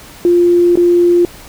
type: tone with dropouts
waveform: sine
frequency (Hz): 349.2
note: F4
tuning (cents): 0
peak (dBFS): -6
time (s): 0.25-1.25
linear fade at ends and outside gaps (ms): 1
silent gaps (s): 0.756-0.773
effects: pink hiss -36 dBFS RMS until 1.48 s

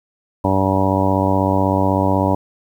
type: harmonic tone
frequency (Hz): 96.1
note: G2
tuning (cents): -34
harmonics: 1 / 2 / 3 / 4 / 5 / 6 / 7 / 8 / 9 / 10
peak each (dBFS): -20 / -22 / -20 / -27 / -27 / -22 / -26 / -27 / -25 / -22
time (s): 0.44-2.35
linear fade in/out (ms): 5
effects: 8-bit

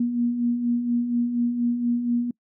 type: beating tone pair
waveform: sine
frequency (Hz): 235.9 / 240.1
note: A#3 / B3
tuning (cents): +21 / -49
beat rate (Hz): 4.2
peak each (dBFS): -30 / -21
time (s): 0-2.31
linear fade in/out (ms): 5
effects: noise-tail reverb RT60 0.1 s tail -25 dB re dry

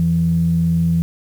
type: tone pair together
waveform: sine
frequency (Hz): 85.3 / 167.48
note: F2 / E3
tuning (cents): -40 / +28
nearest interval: octave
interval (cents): 1168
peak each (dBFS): -22 / -13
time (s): 0-1.02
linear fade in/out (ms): 0
effects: tanh soft clip ceiling -6 dBFS + 7-bit

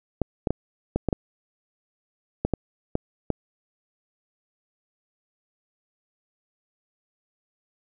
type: clicks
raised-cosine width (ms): 2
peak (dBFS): -9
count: 10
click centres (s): 0.217 / 0.472 / 0.506 / 0.96 / 1.087 / 1.128 / 2.45 / 2.537 / 2.954 / 3.303
effects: none

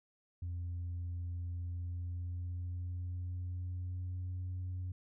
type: tone with pitch glide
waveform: sine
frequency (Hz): 87.31 to 91.07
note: F2 to F#2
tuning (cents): 0 to -27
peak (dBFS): -35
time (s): 0.42-4.92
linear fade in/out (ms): 5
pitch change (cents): +73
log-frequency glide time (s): 1.62-4.46
effects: tanh soft clip ceiling -35 dBFS

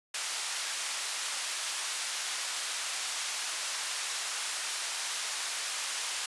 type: band-pass noise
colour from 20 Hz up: white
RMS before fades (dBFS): -35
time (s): 0.14-6.26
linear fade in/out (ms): 5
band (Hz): 900 to 8300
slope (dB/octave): 12
effects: resampled to 24000 Hz

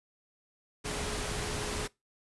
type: tone in noise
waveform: sine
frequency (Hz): 419.5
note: G#4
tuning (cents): +17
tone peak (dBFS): -42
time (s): 0.84-1.88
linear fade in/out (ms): 20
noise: pink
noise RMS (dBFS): -35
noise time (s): 0.84-1.88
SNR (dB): -10
effects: noise-tail reverb RT60 0.2 s tail -22 dB re dry + resampled to 24000 Hz

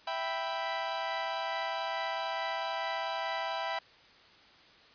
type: chord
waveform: sawtooth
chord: E minor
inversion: none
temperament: equal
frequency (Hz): 659.3 / 784 / 987.8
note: E5 / G5 / B5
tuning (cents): 0 / 0 / 0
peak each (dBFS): -33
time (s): 0.07-3.79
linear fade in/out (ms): 5
effects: white hiss -58 dBFS RMS until 4.94 s + resampled to 11025 Hz

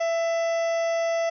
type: harmonic tone with a mistuned harmonic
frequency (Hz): 667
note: E5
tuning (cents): +20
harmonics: 1 / 2 / 3 / 4 / 5 / 7 / 8 / 9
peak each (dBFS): -22 / -39 / -35 / -42 / -46 / -49 / -46 / -43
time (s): 0-1.3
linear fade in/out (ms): 10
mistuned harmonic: 2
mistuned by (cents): -22
effects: none

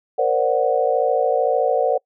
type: tone cluster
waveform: sine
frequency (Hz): 466.6 / 520 / 582 / 738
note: A#4 / C5 / D5 / F#5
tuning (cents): +2 / -11 / -16 / -5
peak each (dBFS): -21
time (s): 0.18-1.98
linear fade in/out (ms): 10
effects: noise-tail reverb RT60 0.1 s tail -26 dB re dry

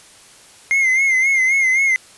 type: tone with vibrato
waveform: triangle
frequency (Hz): 2110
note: C7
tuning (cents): +14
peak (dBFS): -11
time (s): 0.71-1.96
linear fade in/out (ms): 0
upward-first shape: sine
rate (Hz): 3.8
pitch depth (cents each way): 65
effects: white hiss -45 dBFS RMS until 2.17 s + resampled to 24000 Hz

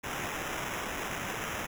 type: noise with sample-and-hold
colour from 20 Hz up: white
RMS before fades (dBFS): -36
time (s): 0.03-1.67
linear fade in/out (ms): 20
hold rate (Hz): 4410
effects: none

